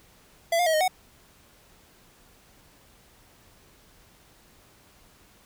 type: tone with pitch steps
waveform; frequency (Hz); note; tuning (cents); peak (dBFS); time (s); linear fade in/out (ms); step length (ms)
square; 672 / 707 / 640 / 619 / 742; E5 / F5 / D#5 / D#5 / F#5; +33 / +21 / +49 / -9 / +5; -21; 0.52-0.88; 5; 72
effects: pink hiss -57 dBFS RMS until 5.45 s